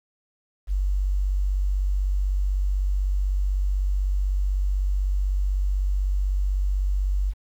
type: tone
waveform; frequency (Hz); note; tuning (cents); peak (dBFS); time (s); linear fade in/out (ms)
sine; 48; G1; -36; -20; 0.67-7.34; 50
effects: 9-bit